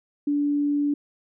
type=tone; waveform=sine; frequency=289.6 Hz; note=D4; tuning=24 cents flat; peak=-20 dBFS; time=0.27-0.94 s; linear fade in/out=5 ms; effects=none